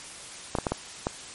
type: clicks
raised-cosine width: 1 ms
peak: -11 dBFS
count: 5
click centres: 0.552 / 0.586 / 0.668 / 0.72 / 1.069 s
effects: white hiss -42 dBFS RMS until 1.34 s + MP3 48 kbps